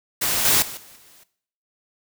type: noise with level steps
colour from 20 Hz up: white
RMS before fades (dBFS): -22 / -17 / -35 / -47 / -51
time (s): 0.21-1.24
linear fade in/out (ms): 10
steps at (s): 0.45 / 0.62 / 0.77 / 0.96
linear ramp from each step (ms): 2
effects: noise-tail reverb RT60 0.6 s tail -17 dB re dry